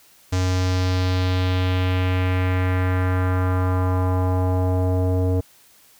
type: tone with low-pass filter sweep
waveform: square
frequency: 92 Hz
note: F#2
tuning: 9 cents flat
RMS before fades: -20 dBFS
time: 0.32-5.41 s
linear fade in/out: 10 ms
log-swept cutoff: 6600 to 520 Hz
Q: 2
effects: white hiss -53 dBFS RMS until 5.99 s